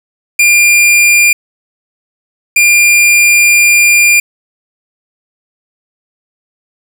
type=tone bursts at uneven times; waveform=45% pulse; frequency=2400 Hz; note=D7; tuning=37 cents sharp; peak=-4 dBFS; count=2; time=0.39-1.33 / 2.56-4.2 s; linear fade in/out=5 ms; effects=none